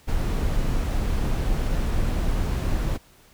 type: noise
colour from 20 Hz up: brown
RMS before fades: -23 dBFS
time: 0.07-2.98 s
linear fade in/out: 20 ms
effects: pink hiss -55 dBFS RMS until 3.33 s